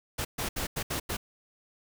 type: noise bursts at uneven times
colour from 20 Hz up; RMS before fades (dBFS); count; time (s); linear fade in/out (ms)
pink; -32; 6; 0.18-0.25 / 0.38-0.49 / 0.56-0.67 / 0.76-0.83 / 0.9-1 / 1.09-1.17; 10
effects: none